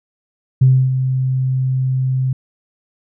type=tone with ADSR envelope; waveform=sine; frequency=130.3 Hz; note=C3; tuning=7 cents flat; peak=-5 dBFS; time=0.61-2.33 s; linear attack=10 ms; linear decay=280 ms; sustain=-9 dB; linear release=4 ms; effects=tanh soft clip ceiling -1 dBFS